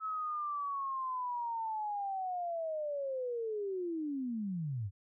sine linear sweep, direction down, 1300 to 89.8 Hz, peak -34 dBFS, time 0-4.91 s, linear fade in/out 50 ms, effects none

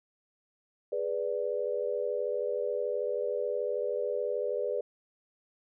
sine chord, G# diminished, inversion none, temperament equal, 415.3 / 493.9 / 587.3 Hz, G#4 / B4 / D5, 0 / 0 / 0 cents, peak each -34 / -32 / -34 dBFS, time 0.92-4.81 s, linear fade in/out 5 ms, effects none

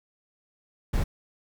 brown noise, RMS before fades -24 dBFS, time 0.93-1.04 s, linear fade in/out 10 ms, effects none

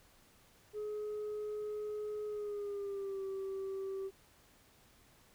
sine tone with pitch glide, 422 to 387 Hz, G#4 to G4, +28 to -22 cents, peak -35 dBFS, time 0.73-4.11 s, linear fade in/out 50 ms, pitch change -150 cents, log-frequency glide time 2.27-3.23 s, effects tanh soft clip ceiling -36 dBFS + pink hiss -65 dBFS RMS until 5.34 s

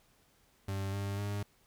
40% pulse tone with pitch steps, 97.6 / 99.71 / 101.86 Hz, G2 / G2 / G#2, -7 / +30 / -33 cents, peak -33 dBFS, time 0.68-1.43 s, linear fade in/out 5 ms, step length 250 ms, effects pink hiss -68 dBFS RMS until 1.66 s

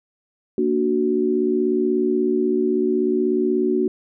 sine chord, Bb augmented, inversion none, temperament equal, 233.1 / 293.7 / 370 Hz, Bb3 / D4 / F#4, 0 / 0 / 0 cents, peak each -23 / -23 / -19 dBFS, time 0.58-3.88 s, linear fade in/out 2 ms, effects none

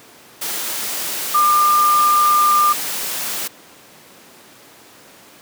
sine tone in noise, 1200 Hz, D6, 37 cents sharp, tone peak -11 dBFS, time 1.34-2.73 s, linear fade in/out 10 ms, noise white, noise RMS -24 dBFS, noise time 0.41-3.48 s, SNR +10 dB, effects pink hiss -44 dBFS RMS until 5.41 s + high-pass 200 Hz 12 dB/octave

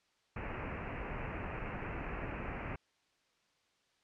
pink low-pass noise, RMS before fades -41 dBFS, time 0.36-2.76 s, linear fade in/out 5 ms, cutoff 2700 Hz, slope 96 dB/octave, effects white hiss -74 dBFS RMS until 4.03 s + low-pass 5000 Hz 12 dB/octave

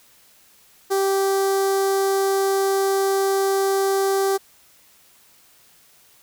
sawtooth tone with notch filter, 390 Hz, G4, 9 cents flat, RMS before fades -20 dBFS, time 0.9-4.38 s, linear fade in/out 20 ms, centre 2600 Hz, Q 0.71, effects white hiss -54 dBFS RMS until 6.22 s

